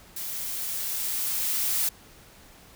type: noise with level ramp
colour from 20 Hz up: blue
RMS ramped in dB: -34 to -25 dBFS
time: 0.16-1.89 s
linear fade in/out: 5 ms
effects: pink hiss -52 dBFS RMS until 2.75 s